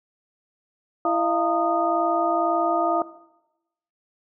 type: tone cluster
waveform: sine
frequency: 333.3 / 627 / 689 / 913 / 1236 Hz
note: E4 / D#5 / F5 / A#5 / D#6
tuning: +19 / +13 / -24 / -36 / -12 cents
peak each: -25 / -30 / -23 / -30 / -25 dBFS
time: 1.05-3.02 s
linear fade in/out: 2 ms
effects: noise-tail reverb RT60 0.9 s tail -17 dB re dry